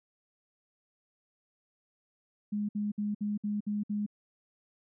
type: tone bursts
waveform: sine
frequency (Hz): 207.7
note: G#3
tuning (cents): 0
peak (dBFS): -29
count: 7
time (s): 2.52-4.064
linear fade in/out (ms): 10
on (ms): 170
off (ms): 59
effects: none